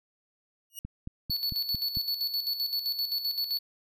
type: tone with exponential growth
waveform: 5% pulse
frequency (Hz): 2885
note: F#7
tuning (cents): -44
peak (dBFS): -26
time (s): 0.7-0.79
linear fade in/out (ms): 1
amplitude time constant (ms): 19
type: click train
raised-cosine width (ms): 5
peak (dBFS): -24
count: 6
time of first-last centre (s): 0.85-1.971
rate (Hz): 4.46
type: tone with tremolo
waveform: square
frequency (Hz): 4435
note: C#8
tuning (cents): 0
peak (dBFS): -27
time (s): 1.3-3.59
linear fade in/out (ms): 5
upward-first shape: square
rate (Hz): 7.7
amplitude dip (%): 60
effects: none